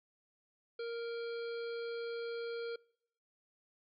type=harmonic tone; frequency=466.2 Hz; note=A#4; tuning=in tune; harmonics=1 / 3 / 5 / 7 / 9 / 10; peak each=-38 / -49 / -55 / -57 / -55 / -60 dBFS; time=0.79-2.76 s; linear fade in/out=5 ms; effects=noise-tail reverb RT60 0.7 s tail -25 dB re dry